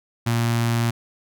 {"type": "tone with notch filter", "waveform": "sawtooth", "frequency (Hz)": 117, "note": "A#2", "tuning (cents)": 7, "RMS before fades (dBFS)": -21, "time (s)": [0.26, 0.91], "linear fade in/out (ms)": 10, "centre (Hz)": 480, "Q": 1.4, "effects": []}